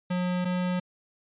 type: tone pair in turn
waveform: square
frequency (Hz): 180 / 180.66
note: F#3 / F#3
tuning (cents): -47 / -41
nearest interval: unison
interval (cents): 6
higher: second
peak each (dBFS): -26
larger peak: neither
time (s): 0.1-0.45 / 0.45-0.8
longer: neither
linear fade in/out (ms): 10
effects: resampled to 8000 Hz